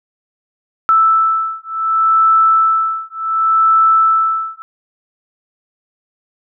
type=beating tone pair; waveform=sine; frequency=1318.5 / 1319.18 Hz; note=E6 / E6; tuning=0 / +1 cents; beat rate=0.68 Hz; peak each=-13 dBFS; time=0.89-4.62 s; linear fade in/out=0 ms; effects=none